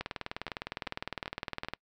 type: two click trains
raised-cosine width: 0.3 ms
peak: -24 / -18 dBFS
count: 4 / 35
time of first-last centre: 0.48-1.647 / 0.01-1.736 s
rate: 2.57 / 19.7 Hz
effects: noise-tail reverb RT60 0.1 s tail -26 dB re dry